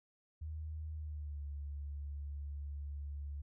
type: tone with pitch glide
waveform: sine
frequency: 77.78 to 71.74 Hz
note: D#2 to D2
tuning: 0 to -40 cents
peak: -40 dBFS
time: 0.41-3.42 s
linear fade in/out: 10 ms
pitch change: -140 cents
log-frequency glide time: 0.93-1.44 s
effects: none